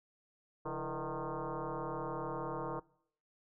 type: tone with frequency modulation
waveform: sine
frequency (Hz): 293.7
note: D4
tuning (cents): 0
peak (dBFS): -36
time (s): 0.65-2.8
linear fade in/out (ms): 10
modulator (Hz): 156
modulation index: 5.8
effects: noise-tail reverb RT60 0.6 s tail -22 dB re dry